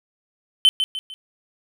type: tone with echo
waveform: triangle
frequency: 3067 Hz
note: G7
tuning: 38 cents flat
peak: -8 dBFS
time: 0.65-0.69 s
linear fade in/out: 0 ms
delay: 150 ms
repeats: 3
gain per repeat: -8 dB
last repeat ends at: 1.14 s
effects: none